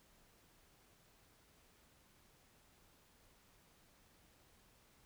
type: silence
effects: pink hiss -69 dBFS RMS until 5.05 s